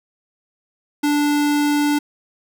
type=tone; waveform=square; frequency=292.8 Hz; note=D4; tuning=5 cents flat; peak=-16 dBFS; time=1.03-1.99 s; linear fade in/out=10 ms; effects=none